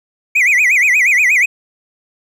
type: tone with vibrato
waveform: triangle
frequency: 2217 Hz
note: C#7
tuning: in tune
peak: -7 dBFS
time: 0.35-1.46 s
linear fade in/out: 10 ms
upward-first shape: sine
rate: 8.4 Hz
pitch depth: 230 cents each way
effects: none